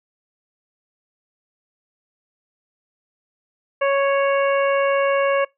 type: harmonic tone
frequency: 554.4 Hz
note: C#5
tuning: in tune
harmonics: 1 / 2 / 3 / 4 / 5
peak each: -17 / -23 / -27 / -29 / -31 dBFS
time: 3.81-5.45 s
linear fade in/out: 10 ms
effects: noise-tail reverb RT60 0.2 s tail -25 dB re dry